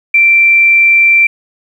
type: tone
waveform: sine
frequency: 2350 Hz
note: D7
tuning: 1 cent sharp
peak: -4 dBFS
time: 0.14-1.27 s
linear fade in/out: 5 ms
effects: 7-bit